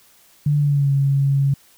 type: tone with pitch glide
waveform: sine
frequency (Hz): 146.83 to 138.59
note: D3 to C#3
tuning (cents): 0 to 0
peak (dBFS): -14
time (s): 0.46-1.54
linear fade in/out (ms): 5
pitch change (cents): -100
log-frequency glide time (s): 0.57-0.92
effects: white hiss -53 dBFS RMS until 1.77 s